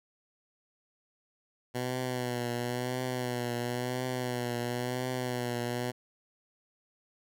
10% pulse tone with vibrato, 123.8 Hz, B2, 5 cents sharp, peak -23 dBFS, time 1.74-5.92 s, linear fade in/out 20 ms, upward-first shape triangle, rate 0.97 Hz, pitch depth 58 cents each way, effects none

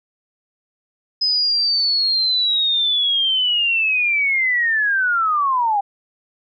sine linear sweep, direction down, 5070 to 784 Hz, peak -15 dBFS, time 1.21-5.81 s, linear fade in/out 10 ms, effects none

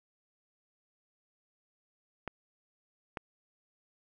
clicks, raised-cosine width 0.5 ms, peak -21 dBFS, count 2, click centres 2.277 / 3.172 s, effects none

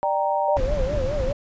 sine chord, G minor, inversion second, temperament equal with one note detuned, 592.4 / 784 / 932.3 Hz, D5 / G5 / Bb5, +15 / 0 / 0 cents, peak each -24 dBFS, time 0.03-0.57 s, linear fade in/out 0 ms
sine tone with vibrato, 554.4 Hz, C#5, in tune, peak -24 dBFS, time 0.48-1.33 s, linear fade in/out 5 ms, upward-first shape sine, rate 4.9 Hz, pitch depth 140 cents each way
brown noise, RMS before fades -25 dBFS, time 0.56-1.33 s, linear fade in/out 10 ms
effects resampled to 16000 Hz

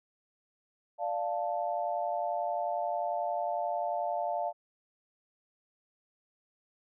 sine chord, D minor, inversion none, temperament equal, 587.3 / 698.5 / 880 Hz, D5 / F5 / A5, 0 / 0 / 0 cents, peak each -35 / -32 / -36 dBFS, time 0.98-4.53 s, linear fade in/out 50 ms, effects none

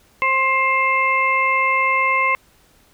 harmonic tone, 529 Hz, C5, 19 cents sharp, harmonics 1 / 2 / 4 / 5, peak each -28 / -18 / -18 / -25 dBFS, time 0.22-2.35 s, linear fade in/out 0 ms, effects pink hiss -55 dBFS RMS until 2.93 s

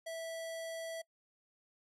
square tone with low-pass filter, 656 Hz, E5, 9 cents flat, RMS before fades -42 dBFS, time 0.06-1.02 s, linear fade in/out 10 ms, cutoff 11000 Hz, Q 1.2, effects noise-tail reverb RT60 0.1 s tail -25 dB re dry

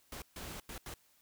pink noise bursts at uneven times, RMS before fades -45 dBFS, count 4, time 0.12-0.22 / 0.36-0.6 / 0.69-0.78 / 0.86-0.94 s, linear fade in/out 2 ms, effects white hiss -69 dBFS RMS until 1.21 s

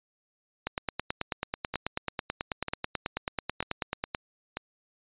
two click trains, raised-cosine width 0.3 ms, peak -16 / -13 dBFS, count 4 / 33, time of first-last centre 1.74-4.57 / 0.67-4.148 s, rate 1.06 / 9.2 Hz, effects resampled to 8000 Hz

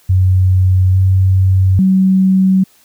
sine tone with pitch steps, 93 / 94.6 / 189.3 Hz, F#2 / F#2 / F#3, +9 / +39 / +40 cents, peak -7 dBFS, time 0.09-2.64 s, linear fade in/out 10 ms, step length 850 ms, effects white hiss -50 dBFS RMS until 2.84 s

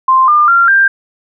sine tone with pitch steps, 1046.5 / 1202.1 / 1380.9 / 1586.2 Hz, C6 / D6 / F6 / G6, 0 / +40 / -20 / +20 cents, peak -5 dBFS, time 0.08-0.88 s, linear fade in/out 5 ms, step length 200 ms, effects none

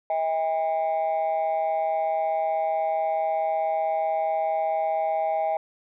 sine tone pair together, 640.2 / 804 Hz, D#5 / G5, +49 / +44 cents, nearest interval major third, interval 395 cents, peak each -23 dBFS, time 0.1-5.57 s, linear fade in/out 2 ms, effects tanh soft clip ceiling -19 dBFS

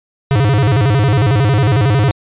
square tone with vibrato, 120 Hz, B2, 49 cents flat, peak -10 dBFS, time 0.31-2.11 s, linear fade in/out 0 ms, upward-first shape square, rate 11 Hz, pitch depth 250 cents each way, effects resampled to 8000 Hz

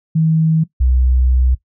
sine tone pair in turn, 160 / 63.31 Hz, D#3 / B1, +49 / +44 cents, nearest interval octave + major third, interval 1605 cents, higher first, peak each -10 dBFS, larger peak neither, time 0.15-0.64 / 0.8-1.55 s, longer second, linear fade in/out 10 ms, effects noise-tail reverb RT60 0.1 s tail -17 dB re dry

